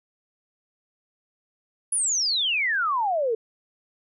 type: exponential sweep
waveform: sine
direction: down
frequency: 10548 to 431.6 Hz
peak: -21 dBFS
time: 1.92-3.35 s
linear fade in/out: 5 ms
effects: none